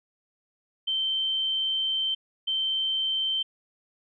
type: tone pair in turn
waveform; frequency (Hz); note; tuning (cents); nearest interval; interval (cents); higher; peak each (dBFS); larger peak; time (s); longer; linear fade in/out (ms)
sine; 3111 / 3111; G7 / G7; -14 / -14; unison; 0; neither; -24; neither; 0.87-2.15 / 2.47-3.43; first; 10
effects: none